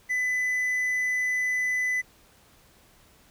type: tone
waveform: triangle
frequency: 2002 Hz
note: B6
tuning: 23 cents sharp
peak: -22 dBFS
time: 0.09-2.02 s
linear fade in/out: 20 ms
effects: pink hiss -58 dBFS RMS until 3.3 s